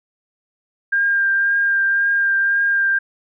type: tone with vibrato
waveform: sine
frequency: 1600 Hz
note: G6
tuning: 35 cents sharp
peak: -14 dBFS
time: 0.92-2.99 s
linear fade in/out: 10 ms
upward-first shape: triangle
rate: 1.9 Hz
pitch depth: 18 cents each way
effects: none